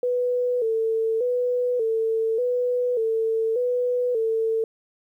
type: tone with vibrato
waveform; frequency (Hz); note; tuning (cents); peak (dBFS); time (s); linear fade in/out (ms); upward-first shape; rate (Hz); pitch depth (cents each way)
sine; 470; A#4; +14; -20; 0.03-4.64; 2; square; 0.85; 85
effects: 10-bit